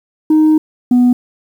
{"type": "tone pair in turn", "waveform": "sine", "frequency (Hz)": [310.6, 246.5], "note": ["D#4", "B3"], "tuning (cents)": [-3, -3], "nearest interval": "major third", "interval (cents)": 400, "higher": "first", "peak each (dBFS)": -4, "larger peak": "neither", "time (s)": [[0.3, 0.58], [0.91, 1.13]], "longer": "first", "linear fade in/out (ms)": 5, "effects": ["tanh soft clip ceiling -5 dBFS", "7-bit"]}